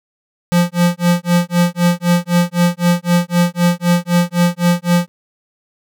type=tone with tremolo; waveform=square; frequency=174.61 Hz; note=F3; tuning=in tune; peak=-9 dBFS; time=0.52-5.08 s; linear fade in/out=0 ms; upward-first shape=sine; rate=3.9 Hz; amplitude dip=100%; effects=none